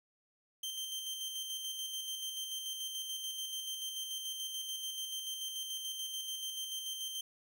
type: tone with tremolo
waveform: sawtooth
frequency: 3136 Hz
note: G7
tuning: in tune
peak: -34 dBFS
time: 0.63-7.21 s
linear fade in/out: 5 ms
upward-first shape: square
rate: 6.9 Hz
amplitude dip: 35%
effects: none